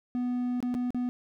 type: tone with dropouts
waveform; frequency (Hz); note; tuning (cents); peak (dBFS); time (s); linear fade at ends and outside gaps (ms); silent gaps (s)
triangle; 246.9; B3; 0; -25; 0.15-1.09; 0; 0.604-0.627 / 0.742-0.749 / 0.905-0.946
effects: none